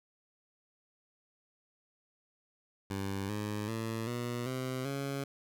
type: tone with pitch steps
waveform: 15% pulse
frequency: 98 / 105.03 / 112.57 / 120.65 / 129.31 / 138.59 Hz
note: G2 / G#2 / A2 / B2 / C3 / C#3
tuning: 0 / +20 / +40 / -40 / -20 / 0 cents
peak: -28 dBFS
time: 2.9-5.24 s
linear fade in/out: 5 ms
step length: 390 ms
effects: none